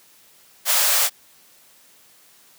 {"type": "high-pass noise", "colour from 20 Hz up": "white", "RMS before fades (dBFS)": -18, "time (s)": [0.65, 1.1], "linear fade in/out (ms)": 50, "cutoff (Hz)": 500, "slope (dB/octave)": 96, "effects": ["white hiss -53 dBFS RMS until 2.58 s", "high-pass 100 Hz 12 dB/octave"]}